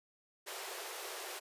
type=high-pass noise; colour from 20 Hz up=pink; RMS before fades=-44 dBFS; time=0.46-1.4 s; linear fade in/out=20 ms; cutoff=360 Hz; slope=96 dB/octave; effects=resampled to 32000 Hz